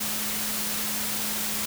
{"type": "tone in noise", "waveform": "sine", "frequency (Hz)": 211.8, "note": "G#3", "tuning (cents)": 34, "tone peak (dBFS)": -38, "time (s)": [0, 1.66], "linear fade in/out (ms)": 10, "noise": "white", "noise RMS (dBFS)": -29, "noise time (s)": [0, 1.66], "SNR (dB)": -12, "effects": []}